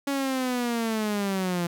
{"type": "linear sweep", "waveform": "sawtooth", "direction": "down", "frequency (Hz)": [281.1, 170], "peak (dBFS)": -21, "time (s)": [0.07, 1.67], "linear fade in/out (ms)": 5, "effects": []}